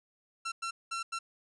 sawtooth tone bursts at uneven times, 1353 Hz, E6, 45 cents sharp, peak -30 dBFS, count 4, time 0.45-0.52 / 0.62-0.71 / 0.91-1.03 / 1.12-1.19 s, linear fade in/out 10 ms, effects resampled to 22050 Hz

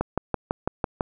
click train, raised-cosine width 1 ms, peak -9 dBFS, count 7, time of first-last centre 0.01-1.008 s, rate 6.01 Hz, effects none

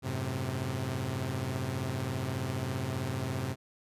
sawtooth chord, F# diminished, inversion none, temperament equal with one note detuned, 92.5 / 107.43 / 130.81 Hz, F#2 / A2 / C3, 0 / -41 / 0 cents, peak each -34 / -34 / -30 dBFS, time 0.02-3.56 s, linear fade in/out 50 ms, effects resampled to 32000 Hz

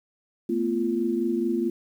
sine tone cluster, 224.2 / 248.8 / 344.3 Hz, A3 / B3 / F4, +33 / +13 / -25 cents, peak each -28 / -28 / -25 dBFS, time 0.49-1.7 s, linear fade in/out 5 ms, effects 9-bit

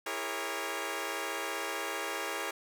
10% pulse chord, A# half-diminished seventh, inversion second, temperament equal with one note detuned, 329.6 / 405.8 / 466.2 / 554.4 Hz, E4 / G#4 / A#4 / C#5, 0 / -40 / 0 / 0 cents, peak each -33 / -30 / -32 / -31 dBFS, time 0.06-2.51 s, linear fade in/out 5 ms, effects none

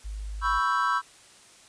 sine tone, 51.91 Hz, G#1, in tune, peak -32 dBFS, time 0.04-0.6 s, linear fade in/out 20 ms
triangle chord, C# half-diminished seventh, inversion third, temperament equal, 987.8 / 1108.7 / 1318.5 / 1568 Hz, B5 / C#6 / E6 / G6, 0 / 0 / 0 / 0 cents, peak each -27 / -26 / -25 / -28 dBFS, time 0.41-1.02 s, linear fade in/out 50 ms
effects white hiss -53 dBFS RMS until 1.68 s + resampled to 22050 Hz

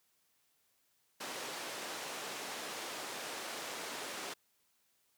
pink band-pass noise, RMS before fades -43 dBFS, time 1.2-4.34 s, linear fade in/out 10 ms, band 410 to 9300 Hz, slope 12 dB/octave, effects white hiss -75 dBFS RMS until 5.17 s + high-pass 60 Hz 12 dB/octave

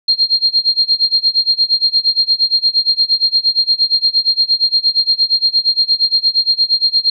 sine tone with tremolo, 4213 Hz, C8, 11 cents sharp, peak -7 dBFS, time 0.08-7.1 s, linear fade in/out 5 ms, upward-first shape sine, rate 8.6 Hz, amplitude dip 95%, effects none

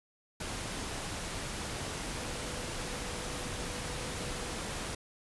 sine tone in noise, 493.9 Hz, B4, in tune, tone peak -47 dBFS, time 2.16-4.6 s, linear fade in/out 5 ms, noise pink, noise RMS -38 dBFS, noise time 0.4-4.95 s, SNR -12 dB, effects resampled to 24000 Hz

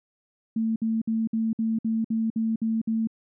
sine tone bursts, 223.7 Hz, A3, 29 cents sharp, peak -22 dBFS, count 10, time 0.56-3.073 s, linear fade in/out 5 ms, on 200 ms, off 57 ms, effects none

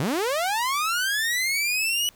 sawtooth linear sweep, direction up, 117.1 to 2960 Hz, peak -19 dBFS, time 0-2.09 s, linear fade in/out 0 ms, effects pink hiss -56 dBFS RMS until 2.15 s

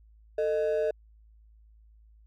triangle ring-modulated tone, 530 Hz, C5, 22 cents sharp, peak -19 dBFS, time 0.38-0.91 s, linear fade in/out 5 ms, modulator 85.3 Hz, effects tanh soft clip ceiling -16 dBFS + added 54 Hz sine -54 dBFS peak until 2.26 s

